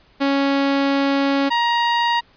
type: tone pair in turn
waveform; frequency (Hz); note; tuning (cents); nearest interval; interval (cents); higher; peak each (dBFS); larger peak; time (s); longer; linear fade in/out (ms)
sawtooth; 277.2 / 943.2; C#4 / A#5; 0 / +20; octave + major sixth; 2120; second; -12; neither; 0.2-1.5 / 1.5-2.21; first; 20
effects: pink hiss -54 dBFS RMS until 2.36 s + resampled to 11025 Hz